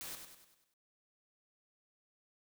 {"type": "noise with echo", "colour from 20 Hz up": "white", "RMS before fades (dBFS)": -45, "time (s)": [0.01, 0.15], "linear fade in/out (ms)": 0, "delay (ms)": 98, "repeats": 6, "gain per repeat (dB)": -6, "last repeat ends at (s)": 0.738, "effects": []}